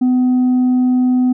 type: tone with tanh clipping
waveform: sine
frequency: 252.1 Hz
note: B3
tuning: 36 cents sharp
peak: -11 dBFS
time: 0.01-1.33 s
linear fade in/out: 10 ms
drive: 2 dB
effects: none